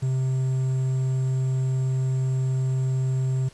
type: tone with quantisation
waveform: triangle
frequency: 130.81 Hz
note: C3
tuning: in tune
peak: -19 dBFS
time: 0.02-3.49 s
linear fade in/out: 10 ms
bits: 8
effects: pink hiss -52 dBFS RMS until 3.53 s + resampled to 24000 Hz